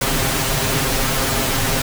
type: noise with comb filter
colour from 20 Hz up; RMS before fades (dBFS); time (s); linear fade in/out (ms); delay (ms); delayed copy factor
pink; -19; 0.01-1.82; 5; 7.5; +0.8
effects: none

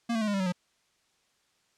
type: tone with pitch steps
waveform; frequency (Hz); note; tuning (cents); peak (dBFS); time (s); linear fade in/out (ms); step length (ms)
square; 233.7 / 223.5 / 213.8 / 204.5 / 195.61 / 187.1 / 178.96; A#3 / A3 / A3 / G#3 / G3 / F#3 / F3; +5 / +27 / -49 / -26 / -3 / +20 / +43; -27; 0.09-0.524; 10; 62
effects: white hiss -70 dBFS RMS until 1.77 s + low-pass 7000 Hz 12 dB/octave

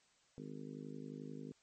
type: harmonic tone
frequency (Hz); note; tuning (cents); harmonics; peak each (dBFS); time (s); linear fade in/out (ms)
51.3; G#1; -21; 3 / 4 / 5 / 6 / 7 / 8 / 9; -51 / -53 / -49 / -57 / -57 / -56 / -57; 0.38-1.52; 0
effects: white hiss -72 dBFS RMS until 1.62 s + MP3 32 kbps

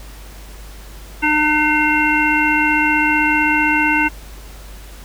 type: harmonic tone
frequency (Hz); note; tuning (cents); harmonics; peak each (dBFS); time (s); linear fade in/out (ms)
302.6; D#4; -48; 1 / 3 / 5 / 7 / 9; -19 / -19 / -19 / -19 / -19; 1.22-4.09; 20
effects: added 50 Hz sine -34 dBFS peak until 5.04 s + pink hiss -41 dBFS RMS until 5.04 s

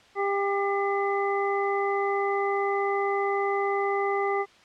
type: harmonic tone with a mistuned harmonic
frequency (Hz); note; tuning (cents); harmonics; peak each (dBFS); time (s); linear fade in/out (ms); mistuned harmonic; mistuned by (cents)
398.3; G4; +28; 1 / 2 / 3 / 5; -26 / -29 / -31 / -33; 0.15-4.46; 50; 5; +25
effects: white hiss -55 dBFS RMS until 4.64 s + low-pass 4000 Hz 12 dB/octave

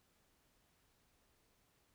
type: silence
effects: pink hiss -75 dBFS RMS until 1.94 s

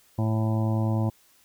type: harmonic tone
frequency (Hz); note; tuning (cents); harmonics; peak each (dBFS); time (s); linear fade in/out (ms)
110; A2; 0; 1 / 2 / 3 / 5 / 6 / 7 / 8 / 9; -23 / -29 / -33 / -37 / -39 / -40 / -41 / -42; 0.18-1.1; 10
effects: white hiss -60 dBFS RMS until 1.44 s

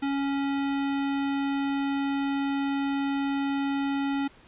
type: tone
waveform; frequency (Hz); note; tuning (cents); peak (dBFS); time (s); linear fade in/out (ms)
square; 277.7; C#4; +3; -26; 0.02-4.28; 10
effects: pink hiss -55 dBFS RMS until 4.47 s + resampled to 8000 Hz

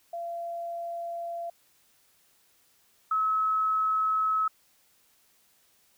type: tone pair in turn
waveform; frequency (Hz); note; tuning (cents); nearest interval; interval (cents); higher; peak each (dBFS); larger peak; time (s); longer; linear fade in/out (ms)
sine; 683 / 1289.3; F5 / E6; -39 / -39; major seventh; 1100; second; -32 / -23; second; 0.13-1.5 / 3.11-4.48; neither; 5
effects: white hiss -65 dBFS RMS until 5.97 s

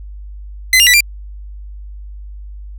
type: tone with pitch steps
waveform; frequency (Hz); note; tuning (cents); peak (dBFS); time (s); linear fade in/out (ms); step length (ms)
sawtooth; 2038 / 2813 / 1967 / 2375; C7 / F7 / B6 / D7; -46 / +12 / -7 / +19; -3; 0.73-1.006; 2; 69
effects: added 50 Hz sine -28 dBFS peak until 2.78 s

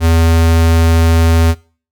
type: tone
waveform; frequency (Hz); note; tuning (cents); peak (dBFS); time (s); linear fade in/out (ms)
square; 82.41; E2; 0; -8; 0-1.55; 50
effects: noise-tail reverb RT60 0.4 s tail -22 dB re dry

